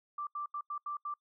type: tone bursts at uneven times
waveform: sine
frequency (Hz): 1174.7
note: D6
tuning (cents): 0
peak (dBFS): -35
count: 6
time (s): 0.18-0.27 / 0.35-0.46 / 0.54-0.61 / 0.7-0.78 / 0.86-0.97 / 1.05-1.14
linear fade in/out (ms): 5
effects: noise-tail reverb RT60 0.1 s tail -25 dB re dry